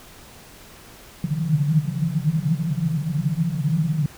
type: band-pass noise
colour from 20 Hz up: white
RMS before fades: -22 dBFS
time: 1.24-4.06 s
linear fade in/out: 2 ms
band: 140 to 170 Hz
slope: 96 dB/octave
effects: pink hiss -45 dBFS RMS until 4.17 s